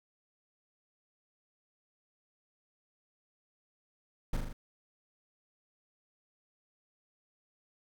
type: noise with echo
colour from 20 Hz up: brown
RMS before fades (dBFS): -30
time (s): 4.33-4.37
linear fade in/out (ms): 5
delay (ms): 40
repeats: 4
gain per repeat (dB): -3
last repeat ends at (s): 4.53
effects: none